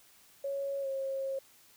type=tone with pitch glide; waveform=sine; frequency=554.4 to 539.6 Hz; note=C#5 to C#5; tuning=0 to -47 cents; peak=-32 dBFS; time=0.44-1.39 s; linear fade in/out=5 ms; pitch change=-47 cents; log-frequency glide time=0.81-0.87 s; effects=white hiss -61 dBFS RMS until 1.76 s